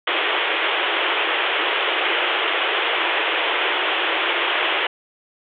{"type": "band-pass noise", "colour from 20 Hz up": "white", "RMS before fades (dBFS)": -21, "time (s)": [0.07, 4.87], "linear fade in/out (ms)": 5, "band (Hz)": [320, 3400], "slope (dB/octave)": 96, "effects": []}